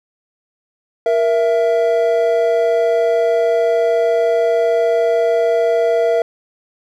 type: tone pair together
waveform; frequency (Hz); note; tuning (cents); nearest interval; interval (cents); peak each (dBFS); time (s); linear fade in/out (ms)
triangle; 469.5 / 664; A#4 / E5; +12 / +12; tritone; 600; -13; 1.06-6.22; 2
effects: none